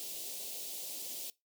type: band-stop noise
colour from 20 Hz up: white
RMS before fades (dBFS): -42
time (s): 0-1.3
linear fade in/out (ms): 0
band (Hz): 670 to 2900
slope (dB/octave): 24
effects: noise-tail reverb RT60 0.2 s tail -21 dB re dry + high-pass 300 Hz 12 dB/octave